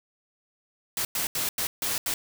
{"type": "noise bursts at uneven times", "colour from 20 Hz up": "white", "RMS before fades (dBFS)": -28, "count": 6, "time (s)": [[0.97, 1.05], [1.15, 1.27], [1.35, 1.49], [1.58, 1.67], [1.82, 1.98], [2.06, 2.14]], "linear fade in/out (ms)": 2, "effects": []}